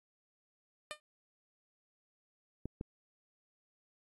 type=tone with exponential decay; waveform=10% pulse; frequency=604 Hz; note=D5; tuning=48 cents sharp; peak=-28 dBFS; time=0.91-1 s; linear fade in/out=0 ms; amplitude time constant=19 ms
type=clicks; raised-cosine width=3 ms; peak=-26 dBFS; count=2; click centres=2.656 / 2.811 s
effects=AAC 32 kbps